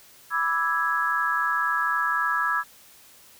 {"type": "chord", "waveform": "sine", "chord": "E dominant seventh", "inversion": "second", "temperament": "equal", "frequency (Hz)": [987.8, 1174.7, 1318.5, 1661.2], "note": ["B5", "D6", "E6", "G#6"], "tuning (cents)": [0, 0, 0, 0], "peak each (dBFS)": [-30, -30, -26, -25], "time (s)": [0.3, 2.64], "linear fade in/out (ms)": 50, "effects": ["white hiss -52 dBFS RMS until 3.39 s"]}